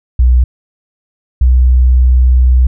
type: tone pair in turn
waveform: sine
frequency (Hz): 61.74 / 62.82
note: B1 / B1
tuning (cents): 0 / +30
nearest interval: unison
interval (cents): 30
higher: second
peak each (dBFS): -4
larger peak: neither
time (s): 0.19-0.44 / 1.41-2.67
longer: second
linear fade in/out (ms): 5
effects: none